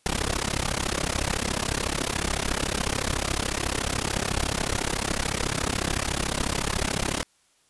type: noise with amplitude modulation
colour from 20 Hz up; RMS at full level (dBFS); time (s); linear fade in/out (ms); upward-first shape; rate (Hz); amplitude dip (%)
pink; -23; 0.06-7.23; 0; sine; 33.9; 95
effects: white hiss -64 dBFS RMS until 7.69 s + resampled to 24000 Hz